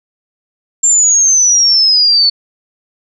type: exponential sweep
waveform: sine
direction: down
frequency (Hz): 7390 to 4435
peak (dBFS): -6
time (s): 0.83-2.3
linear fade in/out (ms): 10
effects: none